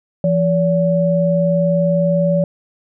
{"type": "tone pair together", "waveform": "sine", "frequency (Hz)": [170, 571.8], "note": ["F3", "D5"], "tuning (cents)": [-46, -46], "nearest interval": "octave + major sixth", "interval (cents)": 2100, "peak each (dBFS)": -15, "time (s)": [0.24, 2.44], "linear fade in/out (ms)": 2, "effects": []}